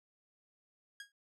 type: tone with exponential decay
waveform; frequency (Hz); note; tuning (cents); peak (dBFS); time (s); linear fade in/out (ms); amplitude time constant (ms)
sawtooth; 1640; G#6; -22; -38; 1-1.12; 2; 25
effects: low-pass 9000 Hz 12 dB/octave